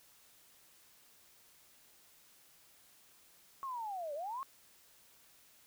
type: linear two-way sweep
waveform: sine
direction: down then up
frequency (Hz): 1108.7 to 558 to 1108.7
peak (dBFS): -38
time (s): 3.63-4.43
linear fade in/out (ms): 0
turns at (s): 4.14
effects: white hiss -64 dBFS RMS until 5.66 s